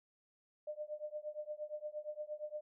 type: tone with tremolo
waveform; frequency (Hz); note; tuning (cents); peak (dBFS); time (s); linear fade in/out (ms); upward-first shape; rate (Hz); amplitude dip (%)
sine; 603; D5; +46; -37; 0.67-2.61; 5; triangle; 8.6; 100
effects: none